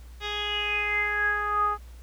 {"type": "tone with low-pass filter sweep", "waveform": "10% pulse", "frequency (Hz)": 415.3, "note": "G#4", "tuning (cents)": 0, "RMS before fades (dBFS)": -27, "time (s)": [0.2, 1.78], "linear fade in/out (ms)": 50, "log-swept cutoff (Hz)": [3900, 1100], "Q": 9, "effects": ["added 60 Hz sine -42 dBFS peak until 2.02 s", "pink hiss -57 dBFS RMS until 2.02 s"]}